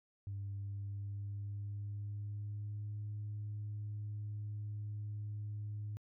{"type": "tone with pitch glide", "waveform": "sine", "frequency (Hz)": [99.7, 104.72], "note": ["G2", "G#2"], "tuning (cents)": [30, 15], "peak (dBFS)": -38, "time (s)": [0.27, 5.97], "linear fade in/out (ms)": 0, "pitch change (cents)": 85, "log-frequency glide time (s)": [0.56, 2.99], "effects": ["tanh soft clip ceiling -36 dBFS"]}